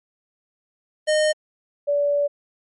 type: tone pair in turn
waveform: square / sine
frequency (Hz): 614 / 576.5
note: D#5 / D5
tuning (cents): -23 / -32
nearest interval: minor second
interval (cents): 109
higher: first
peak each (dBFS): -17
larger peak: neither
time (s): 1.07-1.33 / 1.87-2.28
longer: second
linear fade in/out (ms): 20
effects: MP3 48 kbps